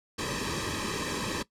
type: noise with comb filter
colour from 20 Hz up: pink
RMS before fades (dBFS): -32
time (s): 0.18-1.43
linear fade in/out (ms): 10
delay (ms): 1.4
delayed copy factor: -0.85
effects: noise-tail reverb RT60 0.1 s tail -18 dB re dry + low-pass 8000 Hz 12 dB/octave